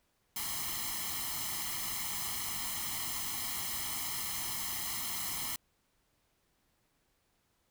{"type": "noise with comb filter", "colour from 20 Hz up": "white", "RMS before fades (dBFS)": -37, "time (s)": [0.36, 5.56], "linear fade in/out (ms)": 2, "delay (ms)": 0.97, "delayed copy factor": 0.9, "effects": ["pink hiss -75 dBFS RMS until 7.7 s"]}